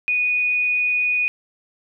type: tone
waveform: sine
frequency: 2473 Hz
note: D#7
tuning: 11 cents flat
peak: -17 dBFS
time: 0.08-1.28 s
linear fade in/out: 0 ms
effects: none